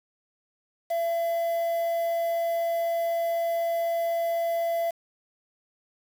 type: tone with quantisation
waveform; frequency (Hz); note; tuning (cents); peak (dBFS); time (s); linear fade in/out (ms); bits
triangle; 674; E5; +38; -22; 0.9-4.91; 10; 7
effects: none